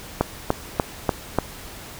click train, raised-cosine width 1 ms, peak -3 dBFS, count 5, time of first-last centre 0.21-1.386 s, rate 3.4 Hz, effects pink hiss -39 dBFS RMS until 1.99 s

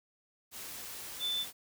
sine tone in noise, 3520 Hz, A7, in tune, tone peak -31 dBFS, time 1.19-1.46 s, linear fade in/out 50 ms, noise white, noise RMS -44 dBFS, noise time 0.51-1.53 s, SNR +10 dB, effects none

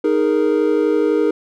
triangle chord, D# suspended fourth, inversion none, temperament just, 311.1 / 414.8 / 466.7 Hz, D#4 / G#4 / A#4, 0 / -2 / +2 cents, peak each -16 dBFS, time 0.04-1.31 s, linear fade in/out 5 ms, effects none

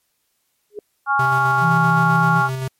sine tone with exponential growth, 415.3 Hz, G#4, in tune, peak -23 dBFS, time 0.7-0.79 s, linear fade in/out 2 ms, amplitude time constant 18 ms
sine chord, Db major, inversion second, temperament equal, 830.6 / 1108.7 / 1396.9 Hz, Ab5 / Db6 / F6, 0 / 0 / 0 cents, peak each -19 / -20 / -18 dBFS, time 1.06-2.5 s, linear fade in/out 50 ms
square tone with tremolo, 131.2 Hz, C3, 5 cents sharp, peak -22 dBFS, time 1.19-2.68 s, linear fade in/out 5 ms, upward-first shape square, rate 7.7 Hz, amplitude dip 30%
sine tone with vibrato, 164.81 Hz, E3, in tune, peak -17 dBFS, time 1.6-2.43 s, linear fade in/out 50 ms, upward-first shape sine, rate 8 Hz, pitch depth 12 cents each way
effects white hiss -68 dBFS RMS until 2.79 s + MP3 64 kbps

